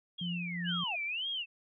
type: linear sweep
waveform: sine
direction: down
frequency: 3322 to 643 Hz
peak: -38 dBFS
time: 0.18-0.96 s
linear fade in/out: 10 ms
type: tone with tremolo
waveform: sine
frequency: 174.61 Hz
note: F3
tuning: in tune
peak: -33 dBFS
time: 0.21-0.84 s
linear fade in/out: 5 ms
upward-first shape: triangle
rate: 2.6 Hz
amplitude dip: 45%
type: tone with vibrato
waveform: sine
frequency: 2751 Hz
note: F7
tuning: 27 cents flat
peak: -33 dBFS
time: 0.64-1.46 s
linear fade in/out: 50 ms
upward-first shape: sine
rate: 1.9 Hz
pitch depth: 300 cents each way
effects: none